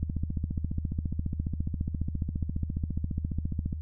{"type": "click train", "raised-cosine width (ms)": 5, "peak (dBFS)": -18, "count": 55, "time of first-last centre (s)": [0.03, 3.729], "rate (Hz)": 14.6, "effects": ["noise-tail reverb RT60 0.1 s tail -25 dB re dry", "added 78 Hz sine -33 dBFS peak until 3.81 s"]}